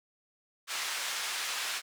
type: band-pass noise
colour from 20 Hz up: pink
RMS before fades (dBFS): -35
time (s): 0.67-1.82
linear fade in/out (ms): 50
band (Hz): 1400 to 8500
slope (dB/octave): 12
effects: none